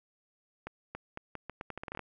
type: accelerating click train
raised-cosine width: 0.5 ms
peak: -24 dBFS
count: 14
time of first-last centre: 0.67-1.993 s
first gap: 280 ms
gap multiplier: 0.8
effects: none